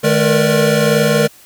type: tone cluster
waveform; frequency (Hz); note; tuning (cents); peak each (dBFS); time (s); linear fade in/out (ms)
square; 152.7 / 214.5 / 461.4 / 482.7 / 587; D#3 / A3 / A#4 / B4 / D5; -32 / -44 / -18 / -40 / -1; -18; 0.03-1.28; 20
effects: white hiss -44 dBFS RMS until 1.45 s